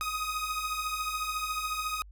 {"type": "beating tone pair", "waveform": "sawtooth", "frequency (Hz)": [1244.5, 1258.5], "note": ["D#6", "D#6"], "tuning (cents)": [0, 19], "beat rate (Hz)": 14, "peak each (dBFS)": [-32, -29], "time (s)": [0.01, 2.02], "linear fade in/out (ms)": 0, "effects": ["added 50 Hz sine -47 dBFS peak until 2.11 s"]}